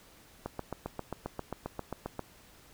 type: click train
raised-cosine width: 1 ms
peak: -21 dBFS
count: 14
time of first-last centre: 0.46-2.193 s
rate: 7.5 Hz
effects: pink hiss -58 dBFS RMS until 2.73 s